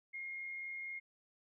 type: tone with amplitude modulation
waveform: sine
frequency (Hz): 2139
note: C7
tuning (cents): +38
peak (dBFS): -40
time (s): 0.13-1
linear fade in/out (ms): 20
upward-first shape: sine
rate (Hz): 84.2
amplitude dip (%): 25
effects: none